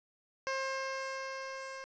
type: tone with level ramp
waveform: 15% pulse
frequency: 533 Hz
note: C5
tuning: 32 cents sharp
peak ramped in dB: -26 to -36 dBFS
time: 0.47-1.84 s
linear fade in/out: 0 ms
effects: resampled to 16000 Hz + 10-bit